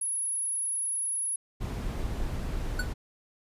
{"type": "tone", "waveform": "sine", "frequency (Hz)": 10510, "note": "E9", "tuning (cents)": -6, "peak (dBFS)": -28, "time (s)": [0.01, 1.36], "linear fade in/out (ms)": 5}
{"type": "noise", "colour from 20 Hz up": "brown", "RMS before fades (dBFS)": -32, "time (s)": [1.6, 2.94], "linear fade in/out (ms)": 20}
{"type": "tone with exponential decay", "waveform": "square", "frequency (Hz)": 1480, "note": "F#6", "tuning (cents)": 0, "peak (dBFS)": -27, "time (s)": [2.79, 2.88], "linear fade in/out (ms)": 5, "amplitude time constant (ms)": 18}
{"effects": ["resampled to 32000 Hz"]}